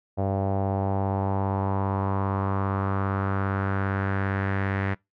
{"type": "tone with low-pass filter sweep", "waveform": "sawtooth", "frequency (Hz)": 97.5, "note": "G2", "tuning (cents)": -9, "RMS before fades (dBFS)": -26, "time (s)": [0.17, 4.95], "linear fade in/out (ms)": 20, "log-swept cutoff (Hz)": [680, 1900], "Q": 3.3, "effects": ["noise-tail reverb RT60 0.2 s tail -24 dB re dry"]}